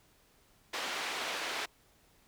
white band-pass noise, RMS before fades -37 dBFS, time 0.73-1.66 s, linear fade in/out 10 ms, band 400 to 3200 Hz, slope 12 dB/octave, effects pink hiss -66 dBFS RMS until 2.27 s

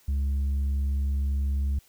triangle tone with tanh clipping, 69.3 Hz, C#2, in tune, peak -24 dBFS, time 0.08-1.79 s, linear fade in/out 5 ms, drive 8 dB, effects white hiss -60 dBFS RMS until 1.88 s

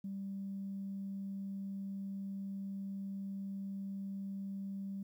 sine tone, 196 Hz, G3, in tune, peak -38 dBFS, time 0.04-5.03 s, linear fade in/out 5 ms, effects tanh soft clip ceiling -34 dBFS + 12-bit

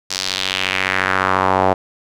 sawtooth tone with band-pass filter sweep, 94.3 Hz, F#2, 33 cents sharp, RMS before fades -18 dBFS, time 0.1-1.74 s, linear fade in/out 10 ms, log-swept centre 5400 to 710 Hz, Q 2.2, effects none

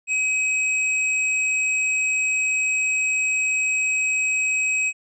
square tone, 2539 Hz, D#7, 34 cents sharp, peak -20 dBFS, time 0.07-4.93 s, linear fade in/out 50 ms, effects resampled to 22050 Hz

